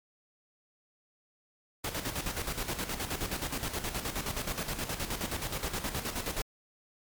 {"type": "noise with tremolo", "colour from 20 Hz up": "pink", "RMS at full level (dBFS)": -33, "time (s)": [1.84, 6.42], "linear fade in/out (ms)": 5, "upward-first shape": "square", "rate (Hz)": 9.5, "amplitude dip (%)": 60, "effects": ["MP3 96 kbps"]}